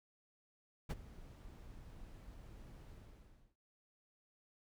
brown noise with ADSR envelope, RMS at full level -34 dBFS, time 0.89-3.56 s, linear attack 17 ms, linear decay 33 ms, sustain -20 dB, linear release 640 ms, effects none

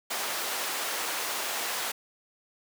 pink high-pass noise, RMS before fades -32 dBFS, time 0.1-1.92 s, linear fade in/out 10 ms, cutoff 640 Hz, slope 12 dB/octave, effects none

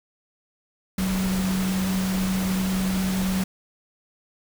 sine tone in noise, 188.4 Hz, F#3, 32 cents sharp, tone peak -22 dBFS, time 0.98-3.44 s, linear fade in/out 5 ms, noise pink, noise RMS -31 dBFS, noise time 0.98-3.44 s, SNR +6 dB, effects none

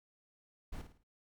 brown noise with echo, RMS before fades -41 dBFS, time 0.72-0.82 s, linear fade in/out 10 ms, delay 54 ms, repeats 4, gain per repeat -8 dB, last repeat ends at 1.036 s, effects none

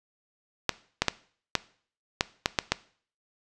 clicks, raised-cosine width 0.2 ms, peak -4 dBFS, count 8, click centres 0.693 / 1.02 / 1.083 / 1.553 / 2.209 / 2.459 / 2.588 / 2.72 s, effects noise-tail reverb RT60 0.5 s tail -19 dB re dry + resampled to 22050 Hz

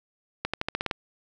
accelerating click train, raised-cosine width 0.3 ms, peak -11 dBFS, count 8, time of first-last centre 0.45-0.912 s, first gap 86 ms, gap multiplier 0.91, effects none

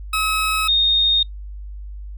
20% pulse / sine tone pair in turn, 1282 / 3694 Hz, E6 / A#7, -49 / -16 cents, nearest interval octave + tritone, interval 1833 cents, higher second, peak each -13 dBFS, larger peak neither, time 0.13-0.68 / 0.68-1.23 s, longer neither, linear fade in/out 5 ms, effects noise-tail reverb RT60 0.1 s tail -25 dB re dry + added 50 Hz sine -30 dBFS peak until 2.17 s

